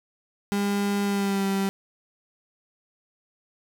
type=tone with pitch glide; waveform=35% pulse; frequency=201.7 to 195.28 Hz; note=G3 to G3; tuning=+50 to -6 cents; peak=-21 dBFS; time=0.52-1.69 s; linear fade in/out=0 ms; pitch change=-56 cents; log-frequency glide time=1.04-1.46 s; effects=none